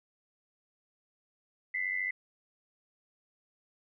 sine tone pair together, 1999.3 / 2093 Hz, B6 / C7, +21 / 0 cents, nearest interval minor second, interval 79 cents, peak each -32 / -35 dBFS, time 1.74-2.11 s, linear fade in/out 5 ms, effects none

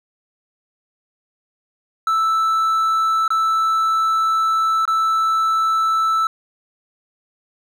triangle tone with dropouts, 1318.5 Hz, E6, in tune, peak -13 dBFS, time 2.07-6.27 s, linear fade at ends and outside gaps 2 ms, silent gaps 3.279-3.304 / 4.854-4.877 s, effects none

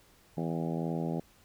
harmonic tone with a mistuned harmonic, 82.41 Hz, E2, in tune, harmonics 2 / 3 / 4 / 5 / 6 / 7 / 8 / 9 / 10, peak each -33 / -37 / -39 / -41 / -43 / -44 / -45 / -46 / -47 dBFS, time 0.37-1.2 s, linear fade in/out 5 ms, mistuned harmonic 10, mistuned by -17 cents, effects pink hiss -62 dBFS RMS until 1.44 s

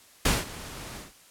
pink noise with ADSR envelope, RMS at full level -21 dBFS, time 0.25-1.13 s, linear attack 6 ms, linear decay 190 ms, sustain -19 dB, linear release 160 ms, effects white hiss -55 dBFS RMS until 1.3 s + low-pass 12000 Hz 12 dB/octave

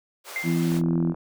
pink high-pass noise, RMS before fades -39 dBFS, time 0.24-0.82 s, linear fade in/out 50 ms, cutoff 480 Hz, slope 24 dB/octave
sine tone with exponential decay, 2093 Hz, C7, in tune, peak -24 dBFS, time 0.36-0.81 s, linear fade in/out 1 ms, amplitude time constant 97 ms
harmonic tone, 83.8 Hz, E2, 29 cents sharp, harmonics 2 / 3 / 4, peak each -22 / -27 / -27 dBFS, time 0.43-1.15 s, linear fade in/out 50 ms
click train, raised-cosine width 1 ms, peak -24 dBFS, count 19, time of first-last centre 0.72-1.145 s, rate 42.4 Hz
effects none

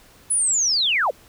sine linear sweep, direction down, 10240 to 415.3 Hz, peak -17 dBFS, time 0.3-1.11 s, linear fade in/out 10 ms, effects pink hiss -51 dBFS RMS until 1.28 s

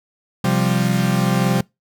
40% pulse chord, C suspended fourth, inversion none, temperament equal, 130.81 / 174.61 / 196 Hz, C3 / F3 / G3, 0 / 0 / 0 cents, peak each -19 dBFS, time 0.44-1.61 s, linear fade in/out 5 ms, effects noise-tail reverb RT60 0.2 s tail -24 dB re dry

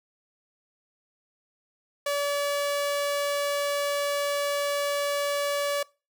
sawtooth tone, 573 Hz, D5, 43 cents flat, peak -21 dBFS, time 2.06-5.83 s, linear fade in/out 5 ms, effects noise-tail reverb RT60 0.3 s tail -23 dB re dry

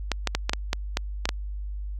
clicks, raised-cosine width 0.2 ms, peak -6 dBFS, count 9, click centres 0.117 / 0.273 / 0.35 / 0.495 / 0.534 / 0.731 / 0.971 / 1.255 / 1.291 s, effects added 50 Hz sine -30 dBFS peak until 1.99 s

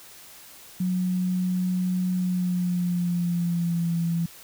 sine tone with pitch glide, 182.6 to 168.41 Hz, F#3 to E3, -23 to +37 cents, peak -22 dBFS, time 0.8-4.26 s, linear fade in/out 5 ms, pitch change -140 cents, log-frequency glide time 2.15-3.96 s, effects white hiss -47 dBFS RMS until 4.43 s

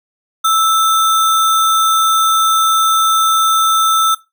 sine tone with sample-and-hold, 1318.5 Hz, E6, in tune, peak -9 dBFS, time 0.44-4.15 s, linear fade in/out 10 ms, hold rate 4900 Hz, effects noise-tail reverb RT60 0.2 s tail -17 dB re dry

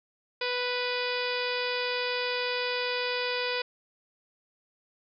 harmonic tone with a mistuned harmonic, 493.9 Hz, B4, in tune, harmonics 1 / 2 / 3 / 4 / 5 / 6 / 7 / 8 / 9 / 10, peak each -32 / -37 / -37 / -38 / -35 / -41 / -39 / -40 / -41 / -40 dBFS, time 0.41-3.62 s, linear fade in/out 5 ms, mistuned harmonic 9, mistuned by +31 cents, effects none

